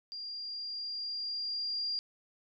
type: tone with level ramp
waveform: sine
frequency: 4788 Hz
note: D8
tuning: 33 cents sharp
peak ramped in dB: -39 to -31 dBFS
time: 0.12-1.99 s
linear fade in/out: 0 ms
effects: none